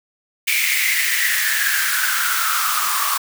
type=noise with high-pass filter sweep; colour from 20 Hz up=white; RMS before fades=-19 dBFS; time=0.47-3.18 s; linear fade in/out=10 ms; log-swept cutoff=2300 to 1100 Hz; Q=8.7; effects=none